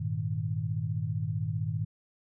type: chord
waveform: sine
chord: Ab suspended second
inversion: none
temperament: equal with one note detuned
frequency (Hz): 101.16 / 116.54 / 155.56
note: Ab2 / Bb2 / Eb3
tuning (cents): -45 / 0 / 0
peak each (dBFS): -33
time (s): 0-1.85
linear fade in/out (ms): 10
effects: none